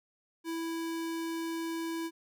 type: tone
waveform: square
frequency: 329.8 Hz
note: E4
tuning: 1 cent sharp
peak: -34 dBFS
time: 0.44-2.11 s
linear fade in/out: 50 ms
effects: none